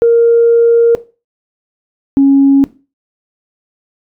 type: tone pair in turn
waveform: sine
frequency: 466.2 / 275.4 Hz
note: A#4 / C#4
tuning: 0 / -11 cents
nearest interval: major sixth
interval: 911 cents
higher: first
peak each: -3 dBFS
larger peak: neither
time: 0.02-0.95 / 2.17-2.64 s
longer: first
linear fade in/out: 0 ms
effects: noise-tail reverb RT60 0.3 s tail -17 dB re dry + tanh soft clip ceiling 0 dBFS